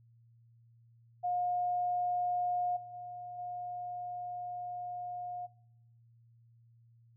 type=tone with level steps; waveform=sine; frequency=715 Hz; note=F5; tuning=41 cents sharp; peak=-30 / -45 / -42 / -38 dBFS; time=1.23-5.47 s; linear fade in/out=20 ms; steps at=2.76 / 2.93 / 3.38 s; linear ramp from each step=10 ms; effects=noise-tail reverb RT60 0.8 s tail -23 dB re dry + added 116 Hz sine -60 dBFS peak until 7.16 s